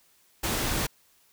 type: noise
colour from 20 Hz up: pink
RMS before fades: -28 dBFS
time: 0.43-0.87 s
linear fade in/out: 10 ms
effects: white hiss -63 dBFS RMS until 1.32 s